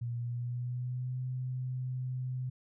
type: tone with pitch glide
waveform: sine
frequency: 119.1 to 127.65 Hz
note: A#2 to C3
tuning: +38 to -42 cents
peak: -33 dBFS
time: 0.01-2.5 s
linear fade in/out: 10 ms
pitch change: +120 cents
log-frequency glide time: 0.17-1.2 s
effects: none